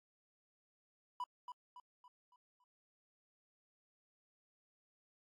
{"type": "tone with echo", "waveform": "triangle", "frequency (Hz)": 987.8, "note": "B5", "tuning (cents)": 0, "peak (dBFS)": -36, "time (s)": [1.2, 1.24], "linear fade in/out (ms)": 2, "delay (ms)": 280, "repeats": 5, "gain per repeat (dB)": -7, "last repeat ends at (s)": 2.64, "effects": ["AAC 64 kbps"]}